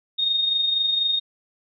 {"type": "tone with amplitude modulation", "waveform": "sine", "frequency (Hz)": 3701, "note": "A#7", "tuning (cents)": -13, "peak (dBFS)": -17, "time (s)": [0.18, 1.2], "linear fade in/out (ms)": 20, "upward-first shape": "sine", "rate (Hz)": 24.1, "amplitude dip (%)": 45, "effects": []}